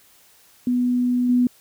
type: tone with level steps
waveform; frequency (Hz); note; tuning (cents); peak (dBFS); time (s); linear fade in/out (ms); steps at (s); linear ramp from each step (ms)
sine; 246.9; B3; 0; -17 / -14; 0.67-1.47; 2; 1.29; 5
effects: white hiss -54 dBFS RMS until 1.6 s